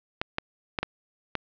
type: clicks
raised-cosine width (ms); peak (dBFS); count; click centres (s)
0.3; -10; 5; 0.215 / 0.384 / 0.788 / 0.83 / 1.353
effects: low-pass 4000 Hz 12 dB/octave